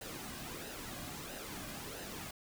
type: noise with flanger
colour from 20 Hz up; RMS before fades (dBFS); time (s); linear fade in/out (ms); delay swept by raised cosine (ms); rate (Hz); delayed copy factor
pink; -45; 0.01-2.31; 5; 0.88 to 2.28; 1.5; -0.55
effects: none